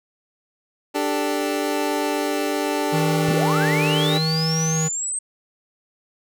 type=chord; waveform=25% pulse; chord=D suspended fourth; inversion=none; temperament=equal; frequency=293.7 / 392 / 440 Hz; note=D4 / G4 / A4; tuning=0 / 0 / 0 cents; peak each=-20 / -22 / -24 dBFS; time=0.94-4.19 s; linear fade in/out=20 ms
type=tone with vibrato; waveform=square; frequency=158.6 Hz; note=D#3; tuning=33 cents sharp; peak=-21 dBFS; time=2.92-4.89 s; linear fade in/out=20 ms; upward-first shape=sine; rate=0.78 Hz; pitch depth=22 cents each way
type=linear sweep; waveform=sine; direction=up; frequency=83 to 8372 Hz; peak=-23 dBFS; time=3.28-5.19 s; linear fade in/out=5 ms
effects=none